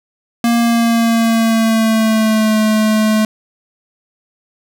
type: tone with pitch glide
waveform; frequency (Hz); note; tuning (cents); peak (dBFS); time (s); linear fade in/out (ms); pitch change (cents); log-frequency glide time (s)
square; 234.4 to 216.2; A#3 to A3; +10 to -30; -11; 0.44-3.25; 2; -140; 0.58-2.58
effects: none